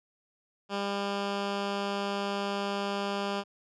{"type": "tone with low-pass filter", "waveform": "10% pulse", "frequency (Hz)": 200, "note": "G3", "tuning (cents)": 35, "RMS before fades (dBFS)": -32, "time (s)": [0.69, 3.44], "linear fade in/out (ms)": 50, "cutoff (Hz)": 4600, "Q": 1.1, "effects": []}